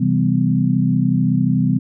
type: chord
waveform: sine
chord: C major seventh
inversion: none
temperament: equal with one note detuned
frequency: 130.81 / 164.81 / 196 / 252 Hz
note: C3 / E3 / G3 / B3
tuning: 0 / 0 / 0 / +35 cents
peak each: -19 dBFS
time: 0-1.79 s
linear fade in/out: 10 ms
effects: none